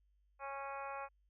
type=harmonic tone; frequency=275.7 Hz; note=C#4; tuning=9 cents flat; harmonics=2 / 3 / 4 / 5 / 6 / 7 / 8 / 9; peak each=-48 / -46 / -47 / -50 / -57 / -60 / -58 / -54 dBFS; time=0.39-1.09 s; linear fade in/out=50 ms; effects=added 50 Hz sine -70 dBFS peak until 1.29 s